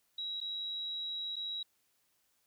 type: tone with dropouts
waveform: sine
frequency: 3867 Hz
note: B7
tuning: 37 cents flat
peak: -36 dBFS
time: 0.18-1.63 s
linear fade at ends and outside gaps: 5 ms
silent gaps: 0.404-0.412 / 1.358-1.364 s
effects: white hiss -75 dBFS RMS until 2.46 s